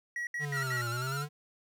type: tone bursts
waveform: triangle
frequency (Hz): 1917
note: A#6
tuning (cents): +48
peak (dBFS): -31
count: 4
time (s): 0.16-0.813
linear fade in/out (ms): 2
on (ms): 110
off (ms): 71
type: linear two-way sweep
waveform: square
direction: down then up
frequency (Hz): 150.4 to 115.9 to 150.4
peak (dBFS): -35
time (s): 0.39-1.29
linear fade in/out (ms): 50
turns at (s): 0.89
type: tone with vibrato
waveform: 45% pulse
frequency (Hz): 1386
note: F6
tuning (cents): -14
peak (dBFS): -35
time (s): 0.52-1.26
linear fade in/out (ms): 50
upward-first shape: square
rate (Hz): 10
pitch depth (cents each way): 48
effects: none